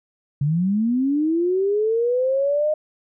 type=linear sweep; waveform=sine; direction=up; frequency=136.6 to 619 Hz; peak=-17 dBFS; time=0.41-2.74 s; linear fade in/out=5 ms; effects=none